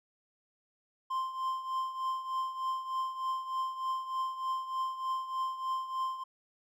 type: tone with tremolo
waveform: triangle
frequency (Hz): 1046.5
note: C6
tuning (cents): 0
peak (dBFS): -27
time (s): 1.1-6.24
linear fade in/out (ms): 10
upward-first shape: triangle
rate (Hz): 3.3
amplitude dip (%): 75
effects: none